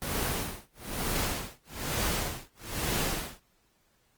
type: noise with tremolo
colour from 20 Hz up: pink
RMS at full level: -29 dBFS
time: 0.02-3.4 s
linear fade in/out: 0 ms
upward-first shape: sine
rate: 1.1 Hz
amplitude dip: 100%
effects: pink hiss -69 dBFS RMS until 4.17 s + Opus 24 kbps